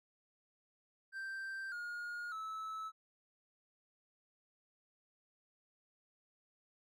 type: tone with pitch steps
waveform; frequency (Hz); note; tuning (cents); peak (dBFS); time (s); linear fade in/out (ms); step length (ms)
triangle; 1568 / 1429.6 / 1303.4; G6 / F6 / E6; 0 / +40 / -20; -39; 1.12-2.92; 50; 600
effects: none